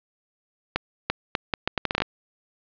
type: accelerating click train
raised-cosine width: 0.3 ms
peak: -6 dBFS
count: 12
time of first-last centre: 0.76-2.02 s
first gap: 340 ms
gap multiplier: 0.74
effects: resampled to 11025 Hz + 8-bit